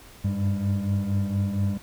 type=tone cluster; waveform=triangle; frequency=96.6 / 100.9 / 199.2 Hz; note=G2 / G#2 / G3; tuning=-25 / -49 / +28 cents; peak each=-25 dBFS; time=0.24-1.78 s; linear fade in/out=10 ms; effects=pink hiss -49 dBFS RMS until 1.82 s